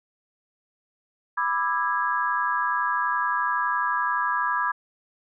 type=chord; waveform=sine; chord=E dominant seventh; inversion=second; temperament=just; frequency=988.9 / 1186.7 / 1318.5 / 1648.1 Hz; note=B5 / D6 / E6 / G#6; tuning=+2 / +18 / 0 / -14 cents; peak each=-26 / -27 / -32 / -27 dBFS; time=1.37-4.72 s; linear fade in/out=10 ms; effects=none